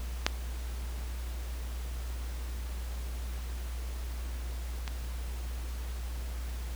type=clicks; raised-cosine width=0.2 ms; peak=-6 / -19 dBFS; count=2; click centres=0.265 / 4.878 s; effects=added 60 Hz sine -34 dBFS peak until 6.75 s + pink hiss -48 dBFS RMS until 6.75 s